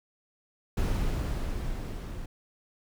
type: noise with level ramp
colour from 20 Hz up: brown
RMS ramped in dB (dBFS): -26 to -38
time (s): 0.77-2.26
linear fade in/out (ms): 5
effects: none

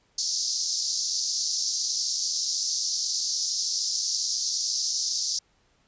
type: band-pass noise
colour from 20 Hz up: white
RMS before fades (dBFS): -28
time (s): 0.18-5.39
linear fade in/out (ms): 5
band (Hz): 4600 to 6300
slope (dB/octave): 48
effects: pink hiss -66 dBFS RMS until 5.87 s + resampled to 16000 Hz

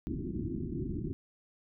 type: low-pass noise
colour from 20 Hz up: white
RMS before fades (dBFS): -36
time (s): 0.07-1.13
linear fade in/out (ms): 0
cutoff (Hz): 370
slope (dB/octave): 96
effects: none

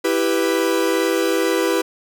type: chord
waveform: 45% pulse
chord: E minor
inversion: none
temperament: equal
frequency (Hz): 329.6 / 392 / 493.9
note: E4 / G4 / B4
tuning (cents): 0 / 0 / 0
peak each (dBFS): -21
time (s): 0.04-1.82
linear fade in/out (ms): 10
effects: none

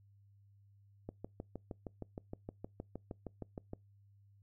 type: click train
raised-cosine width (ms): 2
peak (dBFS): -29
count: 18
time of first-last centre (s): 1.09-3.734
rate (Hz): 6.43
effects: noise-tail reverb RT60 0.2 s tail -25 dB re dry + added 100 Hz sine -62 dBFS peak until 4.42 s

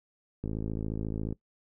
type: click train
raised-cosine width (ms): 3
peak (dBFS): -21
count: 49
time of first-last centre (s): 0.44-1.326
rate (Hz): 54.2
effects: noise-tail reverb RT60 0.1 s tail -20 dB re dry

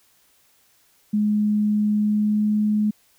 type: tone with pitch glide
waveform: sine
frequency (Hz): 210 to 211.3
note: G#3 to G#3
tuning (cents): +19 to +30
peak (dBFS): -17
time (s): 1.13-2.91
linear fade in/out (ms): 10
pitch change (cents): +11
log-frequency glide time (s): 1.99-2.52
effects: white hiss -60 dBFS RMS until 3.18 s

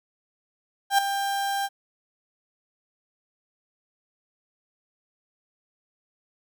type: tone with ADSR envelope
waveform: 35% pulse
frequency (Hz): 794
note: G5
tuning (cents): +22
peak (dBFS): -13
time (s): 0.9-1.69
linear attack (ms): 84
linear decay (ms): 4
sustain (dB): -10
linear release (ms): 42
effects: none

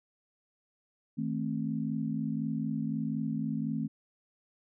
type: chord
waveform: sine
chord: A diminished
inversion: second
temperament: just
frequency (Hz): 158.4 / 220 / 264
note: Eb3 / A3 / C4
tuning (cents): +31 / 0 / +16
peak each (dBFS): -35 / -33 / -35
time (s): 1.17-3.88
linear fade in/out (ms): 20
effects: none

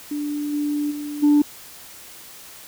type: tone with level steps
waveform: sine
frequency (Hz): 293.7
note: D4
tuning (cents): 0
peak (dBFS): -23 / -20 / -27 / -10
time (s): 0.11-1.42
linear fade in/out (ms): 5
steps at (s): 0.52 / 0.9 / 1.22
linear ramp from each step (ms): 20
effects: tanh soft clip ceiling -10 dBFS + white hiss -42 dBFS RMS until 2.67 s

